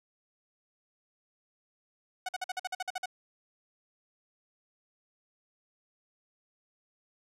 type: tone bursts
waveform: sawtooth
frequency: 740 Hz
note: F#5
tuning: in tune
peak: -28 dBFS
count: 11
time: 2.26-3.058 s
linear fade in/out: 5 ms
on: 28 ms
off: 49 ms
effects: low-pass 10000 Hz 12 dB/octave